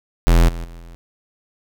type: tone with level steps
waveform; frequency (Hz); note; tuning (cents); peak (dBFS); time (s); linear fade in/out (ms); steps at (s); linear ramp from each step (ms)
square; 42.22; E1; +42; -10 / -26 / -35 / -37; 0.27-0.95; 0; 0.48 / 0.64 / 0.79; 10
effects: none